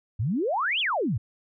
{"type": "exponential two-way sweep", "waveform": "sine", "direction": "up then down", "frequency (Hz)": [93, 3480, 93], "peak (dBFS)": -23, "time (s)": [0.19, 1.18], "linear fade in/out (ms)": 10, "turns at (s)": 0.8, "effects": []}